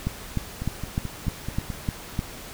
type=two click trains; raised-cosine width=5 ms; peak=-18 / -12 dBFS; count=6 / 8; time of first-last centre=0.62-1.702 / 0.07-2.191 s; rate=4.62 / 3.3 Hz; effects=pink hiss -40 dBFS RMS until 2.53 s